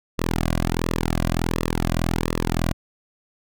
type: tone with flanger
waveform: sawtooth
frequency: 41.66 Hz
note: E1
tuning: 19 cents sharp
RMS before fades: -23 dBFS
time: 0.18-2.73 s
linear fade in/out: 10 ms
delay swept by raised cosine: 1.3 to 2.3 ms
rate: 1.4 Hz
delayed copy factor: -0.85
effects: none